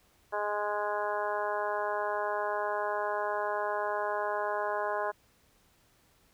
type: harmonic tone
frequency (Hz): 207.7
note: G#3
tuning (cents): 0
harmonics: 2 / 3 / 4 / 5 / 6 / 7 / 8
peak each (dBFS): -37 / -34 / -36 / -35 / -45 / -40 / -41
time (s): 0.32-5.12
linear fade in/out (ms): 20
effects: pink hiss -66 dBFS RMS until 6.33 s